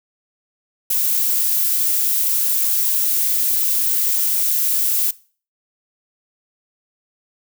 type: noise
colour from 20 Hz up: violet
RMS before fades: -18 dBFS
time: 0.9-5.11 s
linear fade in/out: 5 ms
effects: noise-tail reverb RT60 0.4 s tail -20 dB re dry